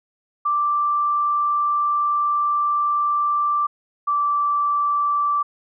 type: tone pair in turn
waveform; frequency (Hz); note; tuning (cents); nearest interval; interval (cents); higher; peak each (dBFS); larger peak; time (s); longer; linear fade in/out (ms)
sine; 1174.7 / 1165.2; D6 / D6; 0 / -14; unison; 14; first; -17; neither; 0.45-3.67 / 4.07-5.43; first; 10
effects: none